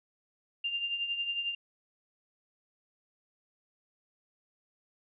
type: tone with tremolo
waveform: sine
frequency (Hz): 2794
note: F7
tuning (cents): 0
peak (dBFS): -28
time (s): 0.64-1.55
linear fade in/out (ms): 5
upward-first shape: triangle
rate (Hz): 11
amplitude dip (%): 65
effects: none